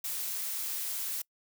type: noise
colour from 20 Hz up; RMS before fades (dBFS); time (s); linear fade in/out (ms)
blue; -35; 0.04-1.22; 5
effects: noise-tail reverb RT60 0.1 s tail -25 dB re dry